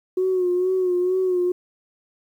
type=tone with vibrato; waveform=sine; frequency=365.7 Hz; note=F#4; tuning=20 cents flat; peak=-17 dBFS; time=0.17-1.52 s; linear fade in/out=5 ms; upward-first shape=sine; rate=2.2 Hz; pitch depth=47 cents each way; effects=tanh soft clip ceiling -13 dBFS + 9-bit